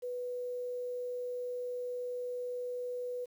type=tone with quantisation; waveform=sine; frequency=493.9 Hz; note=B4; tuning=in tune; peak=-35 dBFS; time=0.02-3.26 s; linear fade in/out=20 ms; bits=10; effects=none